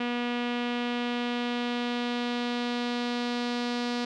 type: tone with low-pass filter sweep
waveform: sawtooth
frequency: 241.7 Hz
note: B3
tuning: 37 cents flat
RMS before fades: -30 dBFS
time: 0-4.05 s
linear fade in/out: 5 ms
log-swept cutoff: 2900 to 4500 Hz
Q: 2.2
effects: none